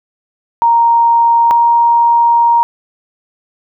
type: tone pair in turn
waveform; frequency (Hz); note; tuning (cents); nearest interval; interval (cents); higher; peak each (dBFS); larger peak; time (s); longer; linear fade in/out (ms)
sine; 932.3 / 937.7; A#5 / A#5; 0 / +10; unison; 10; second; -6; neither; 0.62-1.51 / 1.51-2.63; second; 0
effects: none